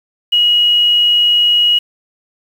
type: tone with quantisation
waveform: sine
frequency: 2900 Hz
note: F#7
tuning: 35 cents flat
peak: -8 dBFS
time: 0.32-1.79 s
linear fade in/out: 10 ms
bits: 6
effects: none